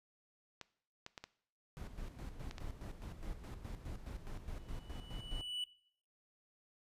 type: clicks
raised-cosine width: 0.2 ms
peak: -29 dBFS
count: 6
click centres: 0.613 / 1.064 / 1.178 / 1.24 / 2.511 / 2.582 s
type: noise with tremolo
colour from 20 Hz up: brown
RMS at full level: -44 dBFS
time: 1.77-5.41 s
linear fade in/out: 0 ms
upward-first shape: square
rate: 4.8 Hz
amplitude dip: 60%
type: tone with exponential growth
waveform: triangle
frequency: 2960 Hz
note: F#7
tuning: in tune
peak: -34 dBFS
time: 4.58-5.64 s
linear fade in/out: 2 ms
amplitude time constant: 230 ms
effects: noise-tail reverb RT60 0.6 s tail -19 dB re dry + resampled to 32000 Hz